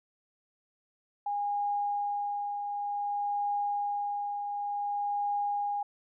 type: tone with tremolo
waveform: sine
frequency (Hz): 817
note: G#5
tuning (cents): -29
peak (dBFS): -27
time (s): 1.26-5.83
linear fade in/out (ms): 5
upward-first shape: triangle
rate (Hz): 0.55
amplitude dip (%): 45
effects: none